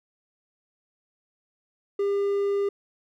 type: tone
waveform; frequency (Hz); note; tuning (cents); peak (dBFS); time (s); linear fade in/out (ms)
triangle; 401; G4; +39; -20; 1.99-2.69; 5
effects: none